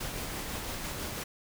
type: noise with tremolo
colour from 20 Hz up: pink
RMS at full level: -36 dBFS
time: 0-1.24 s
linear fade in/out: 10 ms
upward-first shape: sine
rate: 6 Hz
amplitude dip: 25%
effects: none